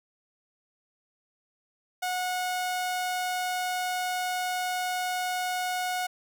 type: tone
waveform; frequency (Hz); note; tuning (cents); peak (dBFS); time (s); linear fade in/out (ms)
sawtooth; 730; F#5; -24; -24; 2.02-6.07; 10
effects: none